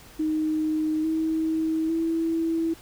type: tone with pitch steps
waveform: sine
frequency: 311.1 / 319.3 / 327.7 Hz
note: D#4 / D#4 / E4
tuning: 0 / +45 / -10 cents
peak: -22 dBFS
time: 0.19-2.74 s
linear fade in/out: 10 ms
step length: 850 ms
effects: added 50 Hz sine -56 dBFS peak until 2.81 s + pink hiss -49 dBFS RMS until 2.81 s